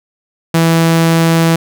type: tone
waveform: sawtooth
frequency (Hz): 164.81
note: E3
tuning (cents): 0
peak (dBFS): -4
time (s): 0.54-1.56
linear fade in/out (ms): 5
effects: none